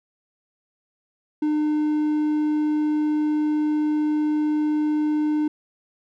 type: tone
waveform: triangle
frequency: 302.6 Hz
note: D#4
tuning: 48 cents flat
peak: -17 dBFS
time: 1.42-5.48 s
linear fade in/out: 5 ms
effects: none